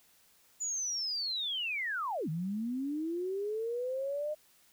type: linear two-way sweep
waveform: sine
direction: down then up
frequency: 7020 to 150.7 to 614 Hz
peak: -32 dBFS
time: 0.6-4.35 s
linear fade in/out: 20 ms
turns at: 2.29 s
effects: white hiss -65 dBFS RMS until 4.72 s